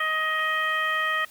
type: harmonic tone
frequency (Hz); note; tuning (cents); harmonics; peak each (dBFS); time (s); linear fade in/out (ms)
628; D#5; +16; 1 / 2 / 3 / 4 / 5; -36 / -27 / -25 / -35 / -34; 0-1.25; 5
effects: white hiss -51 dBFS RMS until 1.3 s + Opus 32 kbps